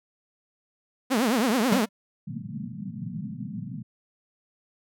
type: tone with vibrato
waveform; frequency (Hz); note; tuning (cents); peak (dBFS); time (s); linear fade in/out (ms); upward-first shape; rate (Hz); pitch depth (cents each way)
sawtooth; 237.1; A#3; +30; -17; 1.1-1.86; 20; triangle; 9.3; 280
type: tone with exponential decay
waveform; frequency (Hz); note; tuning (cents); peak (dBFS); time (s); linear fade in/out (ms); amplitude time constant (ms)
square; 196; G3; 0; -17; 1.72-1.89; 5; 35
type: band-pass noise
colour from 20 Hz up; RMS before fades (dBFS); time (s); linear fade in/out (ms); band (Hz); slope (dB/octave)
white; -35; 2.27-3.83; 5; 110 to 240; 96
effects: none